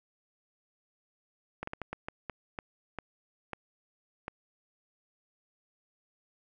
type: slowing click train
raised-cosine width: 0.5 ms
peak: -21 dBFS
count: 11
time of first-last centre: 1.63-4.281 s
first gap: 44 ms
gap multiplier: 1.37
effects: none